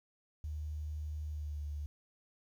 sine tone with pitch glide, 76 to 73.71 Hz, D#2 to D2, -40 to +7 cents, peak -37 dBFS, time 0.44-1.86 s, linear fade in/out 0 ms, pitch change -53 cents, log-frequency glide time 1.3-1.61 s, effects 11-bit

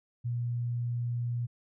sine tone, 120 Hz, B2, 49 cents flat, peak -29 dBFS, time 0.24-1.47 s, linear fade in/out 20 ms, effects none

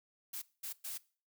blue noise bursts at uneven times, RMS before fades -42 dBFS, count 3, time 0.33-0.42 / 0.63-0.73 / 0.84-0.98 s, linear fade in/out 10 ms, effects noise-tail reverb RT60 0.4 s tail -21 dB re dry

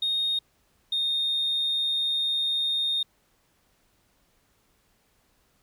sine tone pair in turn, 3708 / 3678 Hz, A#7 / A#7, -10 / -24 cents, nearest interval unison, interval 14 cents, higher first, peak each -22 dBFS, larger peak neither, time 0.02-0.39 / 0.92-3.03 s, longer second, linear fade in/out 5 ms, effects tanh soft clip ceiling -20 dBFS + pink hiss -67 dBFS RMS until 5.62 s

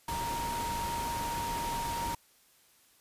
sine tone in noise, 935 Hz, A#5, 5 cents sharp, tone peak -33 dBFS, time 0.08-2.15 s, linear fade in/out 5 ms, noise pink, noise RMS -38 dBFS, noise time 0.08-2.15 s, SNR +2 dB, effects white hiss -64 dBFS RMS until 3 s + resampled to 32000 Hz

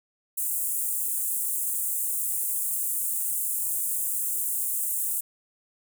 pink high-pass noise, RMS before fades -28 dBFS, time 0.37-5.21 s, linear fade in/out 10 ms, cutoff 8000 Hz, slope 48 dB/octave, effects none

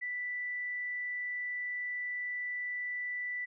sine tone, 1975.5 Hz, B6, in tune, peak -34 dBFS, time 0.01-3.46 s, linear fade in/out 20 ms, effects none

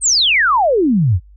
sine exponential sweep, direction down, 8830 to 77.78 Hz, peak -10 dBFS, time 0.01-1.2 s, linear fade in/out 50 ms, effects noise-tail reverb RT60 0.1 s tail -23 dB re dry + added 50 Hz sine -40 dBFS peak until 1.36 s

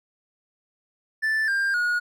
triangle tone with pitch steps, 1760 / 1595.4 / 1446.2 Hz, A6 / G6 / F#6, 0 / +30 / -40 cents, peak -19 dBFS, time 1.22-2 s, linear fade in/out 20 ms, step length 260 ms, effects none

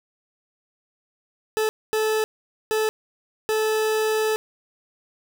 40% pulse tone bursts at uneven times, 434.8 Hz, A4, 21 cents flat, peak -19 dBFS, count 4, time 1.57-1.69 / 1.93-2.24 / 2.71-2.89 / 3.49-4.36 s, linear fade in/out 0 ms, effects none

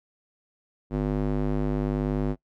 square tone with band-pass filter, 50.5 Hz, G#1, 48 cents flat, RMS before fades -26 dBFS, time 0.9-2.36 s, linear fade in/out 50 ms, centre 290 Hz, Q 0.98, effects noise-tail reverb RT60 0.1 s tail -21 dB re dry

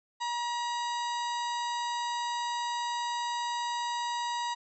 harmonic tone with a mistuned harmonic, 955 Hz, A#5, 42 cents sharp, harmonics 1 / 2 / 3 / 4 / 5 / 6 / 7 / 8, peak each -31 / -41 / -45 / -41 / -46 / -49 / -56 / -48 dBFS, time 0.2-4.55 s, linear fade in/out 20 ms, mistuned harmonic 6, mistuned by +97 cents, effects none

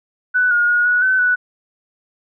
sine tone with pitch steps, 1491 / 1431 / 1443 / 1465 / 1521 / 1480 Hz, F#6 / F6 / F#6 / F#6 / F#6 / F#6, +13 / +42 / -44 / -18 / +47 / 0 cents, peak -12 dBFS, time 0.34-1.36 s, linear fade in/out 20 ms, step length 170 ms, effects none

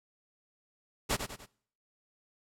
pink noise with echo, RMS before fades -29 dBFS, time 1.09-1.17 s, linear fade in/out 20 ms, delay 98 ms, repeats 3, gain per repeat -7 dB, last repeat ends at 1.464 s, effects noise-tail reverb RT60 0.6 s tail -22 dB re dry + low-pass 12000 Hz 12 dB/octave

